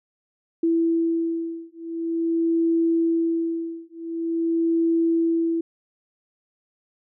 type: beating tone pair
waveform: sine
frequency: 331.2 / 331.66 Hz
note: E4 / E4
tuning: +8 / +11 cents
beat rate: 0.46 Hz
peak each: -23 dBFS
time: 0.63-5.61 s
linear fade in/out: 5 ms
effects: none